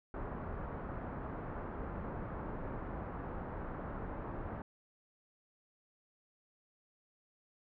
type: low-pass noise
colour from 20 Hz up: pink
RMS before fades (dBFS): -42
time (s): 0.14-4.62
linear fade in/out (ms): 2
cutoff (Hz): 1400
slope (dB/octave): 24
effects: none